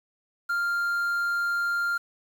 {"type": "tone with quantisation", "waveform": "triangle", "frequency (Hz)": 1396.9, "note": "F6", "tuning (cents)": 0, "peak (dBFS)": -22, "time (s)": [0.49, 1.98], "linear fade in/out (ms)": 10, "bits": 8, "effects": []}